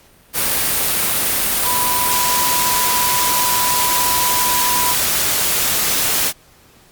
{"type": "tone in noise", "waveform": "sine", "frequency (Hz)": 987.8, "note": "B5", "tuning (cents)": 0, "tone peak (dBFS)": -19, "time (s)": [1.63, 4.96], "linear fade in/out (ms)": 50, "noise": "white", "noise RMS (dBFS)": -17, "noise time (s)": [0.33, 6.33], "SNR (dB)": -5, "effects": ["pink hiss -49 dBFS RMS until 6.91 s", "Opus 48 kbps"]}